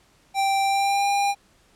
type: tone with pitch glide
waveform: square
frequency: 784 to 803.3 Hz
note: G5 to G5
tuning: 0 to +42 cents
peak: -20 dBFS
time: 0.34-1.35 s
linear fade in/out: 50 ms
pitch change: +42 cents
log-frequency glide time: 0.62-1.08 s
effects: pink hiss -59 dBFS RMS until 1.75 s + low-pass 10000 Hz 12 dB/octave